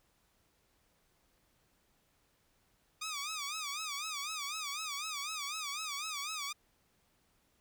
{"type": "tone with vibrato", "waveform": "10% pulse", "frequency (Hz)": 1202, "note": "D6", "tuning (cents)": 40, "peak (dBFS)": -29, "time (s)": [3.01, 6.53], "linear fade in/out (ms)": 10, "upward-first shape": "sine", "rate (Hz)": 4, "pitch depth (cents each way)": 130, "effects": ["pink hiss -73 dBFS RMS until 7.6 s"]}